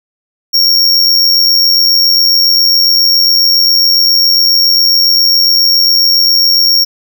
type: tone with amplitude modulation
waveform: square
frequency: 5530 Hz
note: F8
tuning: 18 cents flat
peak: -4 dBFS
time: 0.53-6.85 s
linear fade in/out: 20 ms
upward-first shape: sine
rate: 87.3 Hz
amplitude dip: 45%
effects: none